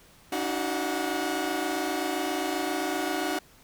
sawtooth tone cluster, 290.7 / 318.3 / 376.3 / 727 Hz, D4 / D#4 / F#4 / F#5, -18 / +39 / +29 / -31 cents, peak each -29 dBFS, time 0.32-3.39 s, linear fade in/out 5 ms, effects pink hiss -56 dBFS RMS until 3.63 s

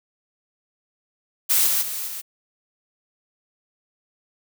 blue noise with level steps, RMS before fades -18 / -21 / -29 / -32 dBFS, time 1.49-2.22 s, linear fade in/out 20 ms, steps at 1.66 / 1.81 / 2.06 s, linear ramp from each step 20 ms, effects none

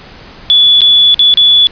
sine tone with dropouts, 3434 Hz, A7, 43 cents flat, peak -3 dBFS, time 0.5-1.67 s, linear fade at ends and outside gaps 0 ms, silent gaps 0.807-0.817 / 1.144-1.193 / 1.34-1.373 s, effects pink hiss -34 dBFS RMS until 1.71 s + resampled to 11025 Hz

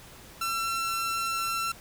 sawtooth tone, 1349 Hz, E6, 40 cents sharp, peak -24 dBFS, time 0.41-1.72 s, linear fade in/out 5 ms, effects pink hiss -49 dBFS RMS until 1.8 s

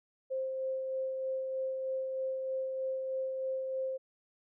sine tone with tremolo, 526 Hz, C5, 9 cents sharp, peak -31 dBFS, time 0.3-3.98 s, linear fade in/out 20 ms, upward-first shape sine, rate 3.2 Hz, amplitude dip 30%, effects none

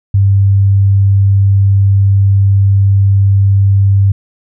sine tone, 98.6 Hz, G2, 11 cents sharp, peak -5 dBFS, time 0.14-4.12 s, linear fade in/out 5 ms, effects none

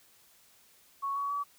sine tone with pitch steps, 1108.7 / 1125.5 / 1142.5 Hz, C#6 / C#6 / D6, 0 / +26 / -48 cents, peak -30 dBFS, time 1.02-1.44 s, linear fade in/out 20 ms, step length 140 ms, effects white hiss -62 dBFS RMS until 1.58 s

